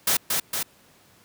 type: noise with echo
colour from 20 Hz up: white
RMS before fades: -21 dBFS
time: 0.07-0.17 s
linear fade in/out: 5 ms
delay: 230 ms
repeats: 2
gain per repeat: -3 dB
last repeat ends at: 0.63 s
effects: pink hiss -56 dBFS RMS until 1.24 s + high-pass 100 Hz 12 dB/octave